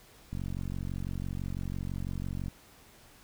click train, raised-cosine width 5 ms, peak -24 dBFS, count 100, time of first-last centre 0.33-2.482 s, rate 46 Hz, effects pink hiss -57 dBFS RMS until 3.23 s

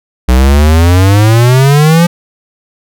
square exponential sweep, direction up, 61 to 175 Hz, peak -4 dBFS, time 0.28-2.07 s, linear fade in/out 10 ms, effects none

